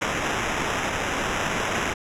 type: noise with sample-and-hold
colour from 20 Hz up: violet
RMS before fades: -26 dBFS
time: 0.01-1.94 s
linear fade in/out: 10 ms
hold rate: 4410 Hz
effects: low-pass 8000 Hz 12 dB/octave